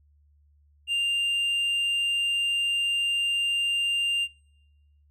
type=tone with tanh clipping; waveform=sine; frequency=2794 Hz; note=F7; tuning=in tune; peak=-24 dBFS; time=0.87-4.28 s; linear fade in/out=50 ms; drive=4 dB; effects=noise-tail reverb RT60 1.0 s tail -26 dB re dry + added 73 Hz sine -58 dBFS peak until 5.1 s